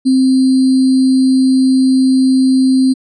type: tone with sample-and-hold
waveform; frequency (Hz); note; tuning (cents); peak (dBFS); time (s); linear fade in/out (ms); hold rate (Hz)
sine; 261.6; C4; 0; -7; 0.05-2.94; 20; 4410
effects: resampled to 22050 Hz

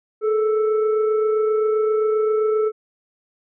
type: tone with frequency modulation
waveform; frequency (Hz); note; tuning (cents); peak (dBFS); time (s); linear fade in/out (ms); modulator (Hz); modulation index
sine; 430.7; A4; -37; -16; 0.21-2.72; 50; 889; 0.41
effects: none

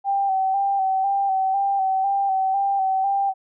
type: tone with vibrato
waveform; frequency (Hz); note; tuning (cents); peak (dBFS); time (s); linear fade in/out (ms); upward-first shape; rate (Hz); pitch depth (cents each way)
sine; 778; G5; -13; -18; 0.04-3.34; 50; square; 2; 31
effects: none

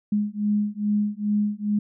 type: beating tone pair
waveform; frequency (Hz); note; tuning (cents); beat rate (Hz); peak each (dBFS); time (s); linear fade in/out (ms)
sine; 206.9 / 209.3; G#3 / G#3; -6 / +14; 2.4; -24; 0.12-1.79; 5
effects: none

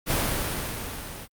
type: noise with level ramp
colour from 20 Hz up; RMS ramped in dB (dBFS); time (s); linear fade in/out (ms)
pink; -23 to -39; 0.06-1.28; 50
effects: Opus 48 kbps

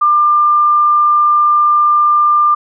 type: tone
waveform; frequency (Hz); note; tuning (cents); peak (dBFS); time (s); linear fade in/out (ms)
sine; 1195; D6; +30; -7; 0.01-2.55; 10
effects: none

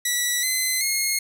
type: tone with pitch steps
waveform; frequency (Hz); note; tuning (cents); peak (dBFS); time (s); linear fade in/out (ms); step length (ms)
10% pulse; 1952 / 2043 / 2153; B6 / C7 / C7; -21 / -42 / +49; -12; 0.05-1.19; 5; 380
effects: none

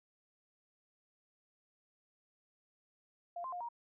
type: tone with pitch steps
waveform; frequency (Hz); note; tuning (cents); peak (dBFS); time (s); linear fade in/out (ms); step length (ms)
sine; 695 / 1045 / 711 / 943; F5 / C6 / F5 / A#5; -9 / -2 / +31 / +20; -39; 3.36-3.688; 5; 82
effects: none

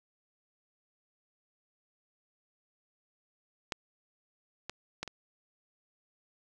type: clicks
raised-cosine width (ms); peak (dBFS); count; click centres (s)
0.2; -15 / -20 / -18 / -24; 4; 3.722 / 4.696 / 5.03 / 5.077
effects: none

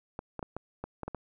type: clicks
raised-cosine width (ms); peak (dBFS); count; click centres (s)
1; -22; 8; 0.191 / 0.393 / 0.428 / 0.566 / 0.84 / 1.033 / 1.08 / 1.147
effects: none

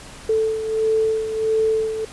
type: beating tone pair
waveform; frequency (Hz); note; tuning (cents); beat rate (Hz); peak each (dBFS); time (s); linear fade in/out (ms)
sine; 440 / 441.5; A4 / A4; 0 / +6; 1.5; -18 / -25; 0.29-2.05; 5
effects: pink hiss -40 dBFS RMS until 2.12 s + resampled to 24000 Hz

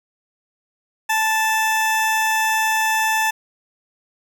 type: tone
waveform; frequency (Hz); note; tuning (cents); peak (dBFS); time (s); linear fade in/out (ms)
20% pulse; 878; A5; -4; -12; 1.09-3.31; 10
effects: none

